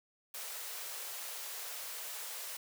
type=high-pass noise; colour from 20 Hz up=white; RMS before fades=-43 dBFS; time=0.34-2.57 s; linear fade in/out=5 ms; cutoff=420 Hz; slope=48 dB/octave; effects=none